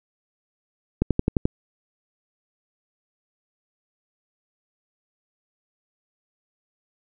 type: click train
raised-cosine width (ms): 3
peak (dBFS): -6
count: 6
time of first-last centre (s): 1.02-1.455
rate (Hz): 11.5
effects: none